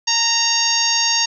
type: harmonic tone with a mistuned harmonic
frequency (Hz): 927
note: A#5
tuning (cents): -10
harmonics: 1 / 2 / 3 / 4 / 5 / 6 / 7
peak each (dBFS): -25 / -26 / -24 / -26 / -20 / -21 / -21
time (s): 0.07-1.26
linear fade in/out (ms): 10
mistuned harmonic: 1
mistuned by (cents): -16
effects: none